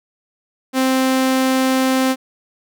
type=tone; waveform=sawtooth; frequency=261.6 Hz; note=C4; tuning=in tune; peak=-10 dBFS; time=0.73-2.16 s; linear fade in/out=50 ms; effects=none